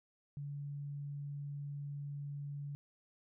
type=tone; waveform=sine; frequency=143.2 Hz; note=D3; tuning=43 cents flat; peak=-40 dBFS; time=0.37-2.75 s; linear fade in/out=0 ms; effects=none

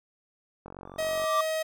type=click train; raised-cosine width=1 ms; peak=-28 dBFS; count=28; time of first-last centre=0.66-1.241 s; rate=46.5 Hz
type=tone with exponential growth; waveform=triangle; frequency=1174.7 Hz; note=D6; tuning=in tune; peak=-19 dBFS; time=0.85-1.41 s; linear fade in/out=5 ms; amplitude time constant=120 ms
type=tone; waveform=45% pulse; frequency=634 Hz; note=D#5; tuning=32 cents sharp; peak=-27 dBFS; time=0.98-1.63 s; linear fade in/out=10 ms
effects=none

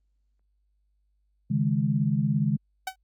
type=chord; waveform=sine; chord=C# suspended second; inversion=none; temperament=just; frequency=138.59 / 155.92 / 207.9 Hz; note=C#3 / D#3 / G#3; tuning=0 / +4 / +2 cents; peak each=-26 dBFS; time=1.5-2.57 s; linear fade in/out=10 ms
type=tone with exponential decay; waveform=sawtooth; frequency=757 Hz; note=F#5; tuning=39 cents sharp; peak=-22 dBFS; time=2.87-2.96 s; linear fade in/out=5 ms; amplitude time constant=18 ms
effects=added 50 Hz sine -67 dBFS peak until 3.03 s + Opus 32 kbps

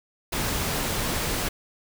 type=noise; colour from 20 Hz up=pink; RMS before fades=-27 dBFS; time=0.32-1.49 s; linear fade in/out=10 ms; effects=none

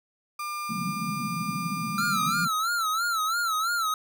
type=tone; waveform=35% pulse; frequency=1200 Hz; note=D6; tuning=37 cents sharp; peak=-29 dBFS; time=0.39-2.45 s; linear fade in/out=5 ms
type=band-pass noise; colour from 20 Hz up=white; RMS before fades=-33 dBFS; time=0.69-2.48 s; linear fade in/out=10 ms; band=150 to 220 Hz; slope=48 dB/octave
type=tone with vibrato; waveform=square; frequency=1336 Hz; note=E6; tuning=23 cents sharp; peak=-25 dBFS; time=1.98-3.94 s; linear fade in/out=2 ms; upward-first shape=sine; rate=3 Hz; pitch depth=110 cents each way
effects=none

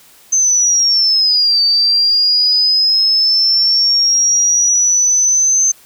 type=linear two-way sweep; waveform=sine; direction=down then up; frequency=6260 to 4593 to 6260 Hz; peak=-9 dBFS; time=0.32-5.72 s; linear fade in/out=10 ms; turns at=1.62 s; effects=white hiss -45 dBFS RMS until 5.85 s

